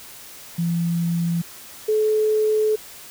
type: tone pair in turn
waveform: sine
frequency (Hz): 169.7 / 430.7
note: F3 / A4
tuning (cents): -49 / -37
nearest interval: octave + major third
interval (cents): 1612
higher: second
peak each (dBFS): -19 / -16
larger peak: second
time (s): 0.58-1.42 / 1.88-2.76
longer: second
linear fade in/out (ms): 10
effects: white hiss -41 dBFS RMS until 3.1 s